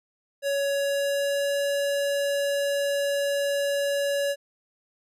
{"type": "tone with pitch glide", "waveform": "square", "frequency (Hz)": [560, 565.2], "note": ["C#5", "C#5"], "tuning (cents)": [18, 34], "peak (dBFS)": -24, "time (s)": [0.42, 4.36], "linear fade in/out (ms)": 50, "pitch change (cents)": 16, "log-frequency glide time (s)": [0.7, 1.6], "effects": ["resampled to 32000 Hz"]}